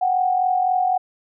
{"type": "tone pair together", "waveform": "sine", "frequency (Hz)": [736.2, 780], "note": ["F#5", "G5"], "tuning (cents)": [-9, -9], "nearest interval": "minor second", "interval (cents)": 100, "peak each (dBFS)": [-17, -24], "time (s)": [0.01, 0.98], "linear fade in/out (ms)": 10, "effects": []}